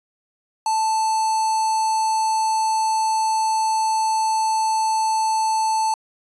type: tone with notch filter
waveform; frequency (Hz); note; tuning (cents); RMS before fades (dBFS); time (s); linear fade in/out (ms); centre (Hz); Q
square; 880; A5; 0; -20; 0.66-5.94; 2; 2300; 0.65
effects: resampled to 22050 Hz